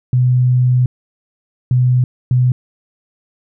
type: tone bursts at uneven times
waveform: sine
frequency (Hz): 125.6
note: B2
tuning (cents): +30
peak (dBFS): -9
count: 3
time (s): 0.13-0.86 / 1.71-2.04 / 2.31-2.52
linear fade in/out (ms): 2
effects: none